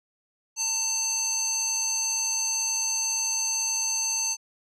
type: tone with band-pass filter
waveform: square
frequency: 893 Hz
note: A5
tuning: 25 cents sharp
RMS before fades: -27 dBFS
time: 0.56-4.37 s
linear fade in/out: 50 ms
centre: 6100 Hz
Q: 5.4
effects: none